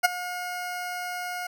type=tone with ADSR envelope; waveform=20% pulse; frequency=718 Hz; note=F5; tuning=48 cents sharp; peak=-9 dBFS; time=0.03-1.47 s; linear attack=20 ms; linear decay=17 ms; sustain=-17 dB; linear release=6 ms; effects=none